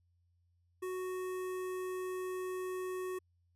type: tone with notch filter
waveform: square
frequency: 369.6 Hz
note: F#4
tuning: 2 cents flat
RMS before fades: -39 dBFS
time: 0.82-3.19 s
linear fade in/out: 10 ms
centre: 4300 Hz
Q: 0.74
effects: added 87 Hz sine -70 dBFS peak until 3.55 s + resampled to 32000 Hz